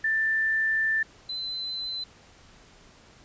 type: tone pair in turn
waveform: sine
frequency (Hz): 1774 / 4047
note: A6 / B7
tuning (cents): +14 / +42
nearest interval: octave + major second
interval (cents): 1428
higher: second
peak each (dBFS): -22 / -30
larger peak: first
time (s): 0.04-1.03 / 1.29-2.04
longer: first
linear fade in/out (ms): 5
effects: pink hiss -54 dBFS RMS until 3.24 s + resampled to 16000 Hz